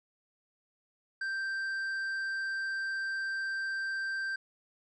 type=tone with tanh clipping; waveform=sine; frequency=1569 Hz; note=G6; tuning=1 cent sharp; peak=-33 dBFS; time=1.21-4.36 s; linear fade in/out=5 ms; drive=6 dB; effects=none